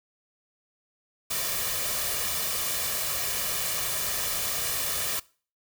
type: noise with comb filter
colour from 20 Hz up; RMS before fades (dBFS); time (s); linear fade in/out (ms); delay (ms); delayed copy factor
white; -29; 1.3-5.2; 10; 1.7; +0.55
effects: noise-tail reverb RT60 0.4 s tail -22 dB re dry